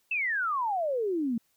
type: exponential sweep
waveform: sine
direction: down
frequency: 2705 to 220 Hz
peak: -26 dBFS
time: 0.11-1.38 s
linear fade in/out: 5 ms
effects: white hiss -71 dBFS RMS until 1.56 s